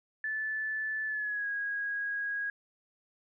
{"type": "tone with pitch glide", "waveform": "sine", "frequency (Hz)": [1745, 1647.1], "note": ["A6", "G#6"], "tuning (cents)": [-15, -15], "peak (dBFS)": -31, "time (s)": [0.24, 2.5], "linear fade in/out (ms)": 2, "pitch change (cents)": -100, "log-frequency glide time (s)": [1.06, 1.48], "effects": []}